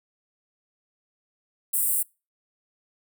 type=high-pass noise; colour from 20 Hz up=pink; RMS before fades=-24 dBFS; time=1.73-2.03 s; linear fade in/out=10 ms; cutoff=8100 Hz; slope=96 dB/octave; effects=noise-tail reverb RT60 0.3 s tail -26 dB re dry